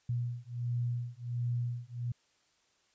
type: beating tone pair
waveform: sine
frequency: 120 / 121.4 Hz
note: B2 / B2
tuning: -49 / -29 cents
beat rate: 1.4 Hz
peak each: -35 / -35 dBFS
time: 0.09-2.12 s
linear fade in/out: 5 ms
effects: white hiss -71 dBFS RMS until 2.94 s + resampled to 16000 Hz